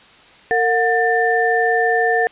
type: tone cluster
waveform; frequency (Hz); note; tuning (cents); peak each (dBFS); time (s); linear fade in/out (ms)
sine; 457.2 / 725 / 1783; A#4 / F#5 / A6; -34 / -35 / +22; -18; 0.51-2.27; 0
effects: white hiss -46 dBFS RMS until 2.31 s + resampled to 8000 Hz